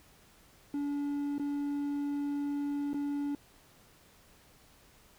triangle tone with dropouts, 286.7 Hz, D4, 42 cents flat, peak -29 dBFS, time 0.74-3.35 s, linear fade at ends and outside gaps 2 ms, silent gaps 1.382-1.396 / 2.933-2.943 s, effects pink hiss -61 dBFS RMS until 5.18 s

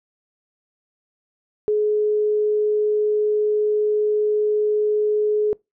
sine tone, 422.6 Hz, G#4, 30 cents sharp, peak -16 dBFS, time 1.68-5.53 s, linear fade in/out 0 ms, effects noise-tail reverb RT60 0.2 s tail -24 dB re dry

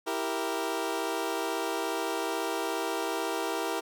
20% pulse chord, E diminished, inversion none, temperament equal, 329.6 / 392 / 466.2 Hz, E4 / G4 / Bb4, 0 / 0 / 0 cents, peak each -29 dBFS, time 0.06-3.81 s, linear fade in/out 20 ms, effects none

